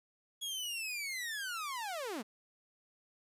sawtooth linear sweep, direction down, 3356 to 191.2 Hz, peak -34 dBFS, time 0.41-2.23 s, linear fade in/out 20 ms, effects resampled to 32000 Hz + 11-bit

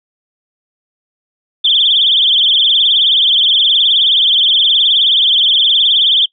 sine tone with vibrato, 3322 Hz, G#7, in tune, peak -7 dBFS, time 1.64-6.26 s, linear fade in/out 10 ms, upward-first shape triangle, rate 19 Hz, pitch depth 170 cents each way, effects noise-tail reverb RT60 0.1 s tail -24 dB re dry

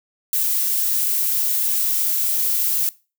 violet noise, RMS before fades -20 dBFS, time 0.33-2.89 s, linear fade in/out 0 ms, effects noise-tail reverb RT60 0.3 s tail -20 dB re dry

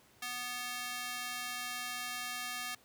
square tone with high-pass filter, 246.3 Hz, B3, 5 cents flat, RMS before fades -40 dBFS, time 0.22-2.75 s, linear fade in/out 5 ms, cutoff 1500 Hz, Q 0.78, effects pink hiss -64 dBFS RMS until 2.84 s + high-pass 80 Hz 12 dB/octave

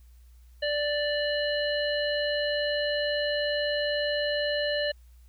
harmonic tone, 587.3 Hz, D5, in tune, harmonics 1 / 3 / 5 / 7, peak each -27 / -32 / -34 / -35 dBFS, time 0.62-4.92 s, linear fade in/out 10 ms, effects added 60 Hz sine -50 dBFS peak until 5.28 s + white hiss -68 dBFS RMS until 5.28 s

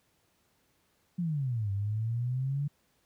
sine exponential two-way sweep, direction down then up, 181.7 to 97.6 to 146.4 Hz, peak -28 dBFS, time 1.18-2.68 s, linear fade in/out 10 ms, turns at 1.71 s, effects pink hiss -71 dBFS RMS until 3.05 s + high-pass 60 Hz 12 dB/octave

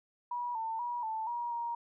sine tone with pitch steps, 968 / 896 / 963 / 882 / 953 / 941 Hz, B5 / A5 / B5 / A5 / A#5 / A#5, -35 / +31 / -44 / +4 / +38 / +16 cents, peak -33 dBFS, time 0.31-1.75 s, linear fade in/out 5 ms, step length 240 ms, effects none

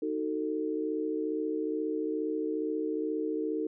sine chord, D# diminished, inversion none, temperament just, 311.1 / 373.4 / 448 Hz, D#4 / F#4 / A4, 0 / +16 / +31 cents, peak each -32 / -37 / -33 dBFS, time 0.02-3.67 s, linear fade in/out 5 ms, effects none

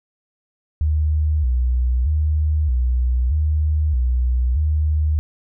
sine tone with vibrato, 68.9 Hz, C#2, 10 cents flat, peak -15 dBFS, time 0.81-5.19 s, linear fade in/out 0 ms, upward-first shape square, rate 0.8 Hz, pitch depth 180 cents each way, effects none

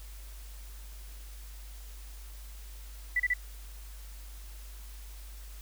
sine tone bursts, 1975.5 Hz, B6, in tune, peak -24 dBFS, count 3, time 3.16-3.338 s, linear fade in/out 5 ms, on 38 ms, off 32 ms, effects added 50 Hz sine -43 dBFS peak until 5.61 s + white hiss -54 dBFS RMS until 5.61 s

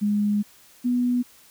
sine tone pair in turn, 206.8 / 245.9 Hz, G#3 / B3, -7 / -7 cents, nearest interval minor third, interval 300 cents, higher second, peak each -19 dBFS, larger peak neither, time 0.01-0.43 / 0.84-1.23 s, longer first, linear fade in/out 20 ms, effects white hiss -53 dBFS RMS until 1.5 s

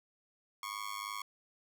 sawtooth tone with amplitude modulation, 1100 Hz, C#6, 14 cents flat, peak -31 dBFS, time 0.63-1.22 s, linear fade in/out 2 ms, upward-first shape sine, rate 103 Hz, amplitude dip 95%, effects none

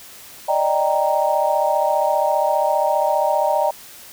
sine chord, Eb major seventh, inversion third, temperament equal, 587.3 / 622.3 / 784 / 932.3 Hz, D5 / Eb5 / G5 / Bb5, 0 / 0 / 0 / 0 cents, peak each -21 dBFS, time 0.48-3.71 s, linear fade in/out 10 ms, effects white hiss -41 dBFS RMS until 4.12 s

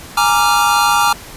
square chord, Bb dominant seventh, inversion third, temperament equal with one note detuned, 830.6 / 932.3 / 1174.7 / 1383.3 Hz, Ab5 / Bb5 / D6 / F6, 0 / 0 / 0 / -17 cents, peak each -17 dBFS, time 0.17-1.13 s, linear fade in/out 5 ms, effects pink hiss -34 dBFS RMS until 1.36 s + resampled to 32000 Hz

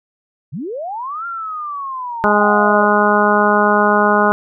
sine linear two-way sweep, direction up then down, 110 to 1396.9 to 578 Hz, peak -22 dBFS, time 0.52-2.86 s, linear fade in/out 20 ms, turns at 1.26 s
harmonic tone, 207.7 Hz, G#3, in tune, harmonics 1 / 2 / 3 / 4 / 5 / 6 / 7, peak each -18 / -18 / -18 / -18 / -18 / -18 / -18 dBFS, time 2.24-4.32 s, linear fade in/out 0 ms
effects none

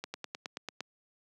slowing click train, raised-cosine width 0.2 ms, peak -20 dBFS, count 8, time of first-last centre 0.04-0.806 s, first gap 100 ms, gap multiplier 1.03, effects high-pass 200 Hz 12 dB/octave

